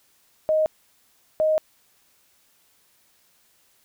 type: tone pair in turn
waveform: sine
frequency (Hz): 624 / 624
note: D#5 / D#5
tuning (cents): +5 / +5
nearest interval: unison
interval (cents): 0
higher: neither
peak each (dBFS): -17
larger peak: neither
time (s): 0.49-0.66 / 1.4-1.58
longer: second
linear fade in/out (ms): 0
effects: white hiss -62 dBFS RMS until 3.84 s